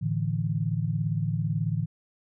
sine chord, A suspended fourth, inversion none, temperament equal, 110 / 146.83 / 164.81 Hz, A2 / D3 / E3, 0 / 0 / 0 cents, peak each -29 dBFS, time 0.01-1.86 s, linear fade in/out 20 ms, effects none

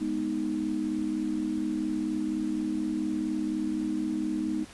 sine chord, G# minor, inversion none, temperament equal, 207.7 / 246.9 / 311.1 Hz, G#3 / B3 / D#4, 0 / 0 / 0 cents, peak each -34 / -33 / -29 dBFS, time 0-4.65 s, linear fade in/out 20 ms, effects pink hiss -49 dBFS RMS until 4.73 s + resampled to 24000 Hz

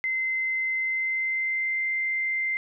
sine tone with pitch glide, 2065 to 2085 Hz, C7 to C7, -23 to -7 cents, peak -24 dBFS, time 0.04-2.57 s, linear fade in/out 0 ms, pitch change +16 cents, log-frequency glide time 0.77-1.86 s, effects none

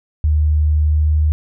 sine tone with pitch glide, 76 to 76.48 Hz, D#2 to D#2, -40 to -29 cents, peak -11 dBFS, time 0.24-1.32 s, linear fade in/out 0 ms, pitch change +11 cents, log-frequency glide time 0.85-1.07 s, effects none

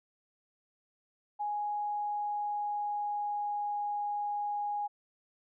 sine tone with pitch glide, 830.6 to 825.3 Hz, G#5 to G#5, 0 to -11 cents, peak -31 dBFS, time 1.39-4.88 s, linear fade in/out 20 ms, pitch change -11 cents, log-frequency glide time 1.72-3.82 s, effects none

